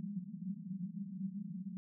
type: band-pass noise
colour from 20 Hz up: pink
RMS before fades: -43 dBFS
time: 0-1.77 s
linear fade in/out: 0 ms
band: 170 to 210 Hz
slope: 96 dB/octave
effects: none